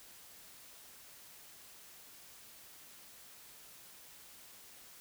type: silence
effects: white hiss -56 dBFS RMS until 5 s